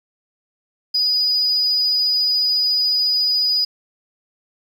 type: tone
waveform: sine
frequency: 4943 Hz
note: D#8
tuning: 12 cents flat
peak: -14 dBFS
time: 0.94-3.65 s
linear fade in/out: 10 ms
effects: tanh soft clip ceiling -11 dBFS + 8-bit